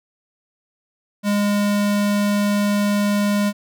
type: tone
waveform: square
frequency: 204.8 Hz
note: G#3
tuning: 24 cents flat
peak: -17 dBFS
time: 1.23-3.53 s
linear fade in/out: 50 ms
effects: none